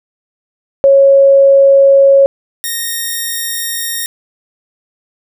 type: tone pair in turn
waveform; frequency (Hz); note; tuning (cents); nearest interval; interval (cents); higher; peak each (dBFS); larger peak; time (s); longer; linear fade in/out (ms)
sine / 5% pulse; 550 / 1853.2; C#5 / A#6; -14 / -11; octave + major sixth; 2103; second; -3 / -6; first; 0.84-2.26 / 2.64-4.06; neither; 0
effects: none